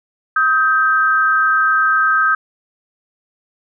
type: tone pair together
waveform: sine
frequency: 1268.3 / 1568 Hz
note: D#6 / G6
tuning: +33 / 0 cents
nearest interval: major third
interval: 367 cents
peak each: -14 dBFS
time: 0.36-2.35 s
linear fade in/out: 5 ms
effects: none